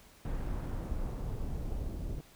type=noise with low-pass filter sweep; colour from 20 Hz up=brown; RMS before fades=-36 dBFS; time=0.25-2.21 s; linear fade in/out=2 ms; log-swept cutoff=2000 to 480 Hz; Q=0.7; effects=pink hiss -59 dBFS RMS until 2.35 s